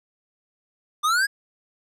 square exponential sweep, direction up, 1183 to 1683 Hz, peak -19 dBFS, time 1.03-1.27 s, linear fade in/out 20 ms, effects low-pass 12000 Hz 12 dB/octave

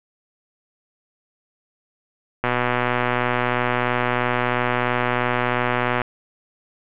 click train, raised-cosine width 0.5 ms, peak -5 dBFS, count 441, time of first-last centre 2.44-6.017 s, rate 123 Hz, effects resampled to 8000 Hz + 7-bit

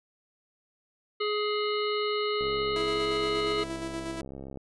harmonic tone, 419.3 Hz, G#4, 17 cents sharp, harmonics 1 / 3 / 5 / 7 / 9 / 10, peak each -28 / -33 / -37 / -37 / -41 / -39 dBFS, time 1.2-3.64 s, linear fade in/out 10 ms
click train, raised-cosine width 2 ms, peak -28 dBFS, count 147, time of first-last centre 2.41-4.573 s, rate 67.5 Hz
sawtooth tone with tremolo, 329.6 Hz, E4, in tune, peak -29 dBFS, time 2.76-4.21 s, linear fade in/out 0 ms, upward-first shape square, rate 8.5 Hz, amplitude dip 30%
effects resampled to 24000 Hz

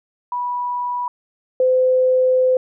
sine tone pair in turn, 979 / 512.1 Hz, B5 / C5, -15 / -37 cents, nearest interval major seventh, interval 1122 cents, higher first, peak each -20 / -12 dBFS, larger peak second, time 0.32-1.08 / 1.6-2.57 s, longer second, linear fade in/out 2 ms, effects none

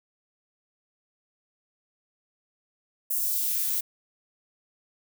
violet noise with high-pass filter sweep, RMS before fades -27 dBFS, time 3.1-3.81 s, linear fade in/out 10 ms, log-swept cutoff 9200 to 790 Hz, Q 0.98, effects none

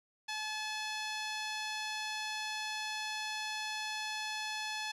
10% pulse tone, 860 Hz, A5, 40 cents flat, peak -28 dBFS, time 0.28-4.92 s, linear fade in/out 10 ms, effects resampled to 24000 Hz

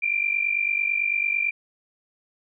sine tone pair together, 2349 / 2398 Hz, D7 / D7, 0 / +36 cents, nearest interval unison, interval 36 cents, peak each -24 dBFS, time 0.02-1.51 s, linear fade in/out 10 ms, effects none

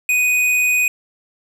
sine tone with tanh clipping, 2489 Hz, D#7, in tune, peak -15 dBFS, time 0.09-0.88 s, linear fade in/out 2 ms, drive 15 dB, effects none

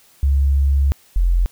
sine tone pair in turn, 69.3 / 43.66 Hz, C#2 / F1, 0 / 0 cents, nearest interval minor sixth, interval 800 cents, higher first, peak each -12 dBFS, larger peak neither, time 0.23-0.92 / 1.16-1.46 s, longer first, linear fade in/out 0 ms, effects white hiss -52 dBFS RMS until 1.51 s

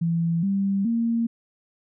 sine tone with pitch steps, 167.3 / 196.67 / 231.2 Hz, E3 / G3 / A#3, +26 / +6 / -14 cents, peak -20 dBFS, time 0.01-1.27 s, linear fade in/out 10 ms, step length 420 ms, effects none

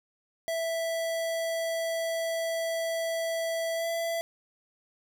square tone with pitch glide, 659.3 to 667.7 Hz, E5 to E5, 0 to +22 cents, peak -29 dBFS, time 0.48-4.21 s, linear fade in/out 0 ms, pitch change +22 cents, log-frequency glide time 3.75-3.87 s, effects none

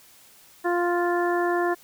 harmonic tone, 349.7 Hz, F4, 2 cents sharp, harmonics 1 / 2 / 3 / 4 / 5, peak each -23 / -27 / -30 / -34 / -31 dBFS, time 0.64-1.75 s, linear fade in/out 20 ms, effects white hiss -53 dBFS RMS until 1.83 s

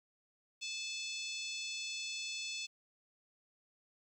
harmonic tone, 869 Hz, A5, 22 cents flat, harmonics 3 / 4 / 5 / 6 / 7 / 8 / 9, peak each -43 / -45 / -47 / -49 / -50 / -51 / -52 dBFS, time 0.61-2.67 s, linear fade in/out 20 ms, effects 12-bit

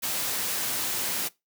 white noise, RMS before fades -29 dBFS, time 0.02-1.29 s, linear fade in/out 20 ms, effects noise-tail reverb RT60 0.2 s tail -21 dB re dry + high-pass 100 Hz 12 dB/octave

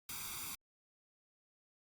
white noise with comb filter, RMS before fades -44 dBFS, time 0.09-0.55 s, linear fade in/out 2 ms, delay 0.84 ms, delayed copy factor +0.9, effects Opus 48 kbps

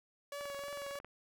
sawtooth tone with vibrato, 567 Hz, C#5, 39 cents sharp, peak -37 dBFS, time 0.32-0.99 s, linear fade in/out 2 ms, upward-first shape triangle, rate 3.1 Hz, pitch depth 25 cents each way
click train, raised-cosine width 0.5 ms, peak -35 dBFS, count 15, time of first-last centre 0.41-1.046 s, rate 22 Hz
effects none

